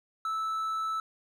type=tone with hard clipping; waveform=triangle; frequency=1312 Hz; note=E6; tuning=9 cents flat; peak=-30 dBFS; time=0.25-1 s; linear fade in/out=2 ms; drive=6 dB; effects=none